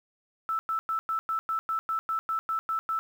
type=tone bursts; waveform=sine; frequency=1318.5 Hz; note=E6; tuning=in tune; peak=-26 dBFS; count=13; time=0.49-2.99 s; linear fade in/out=0 ms; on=100 ms; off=100 ms; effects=9-bit